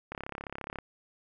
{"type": "click train", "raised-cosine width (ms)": 0.5, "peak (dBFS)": -22, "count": 24, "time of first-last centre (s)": [0.12, 0.787], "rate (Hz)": 34.5, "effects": []}